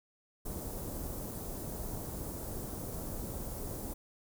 pink band-stop noise, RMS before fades -40 dBFS, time 0.45-3.94 s, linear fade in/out 10 ms, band 660 to 9900 Hz, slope 12 dB/octave, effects none

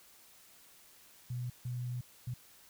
sine tone bursts at uneven times, 123.47 Hz, B2, in tune, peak -35 dBFS, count 3, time 1.3-1.5 / 1.65-2.01 / 2.27-2.34 s, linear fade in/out 5 ms, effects white hiss -60 dBFS RMS until 2.69 s

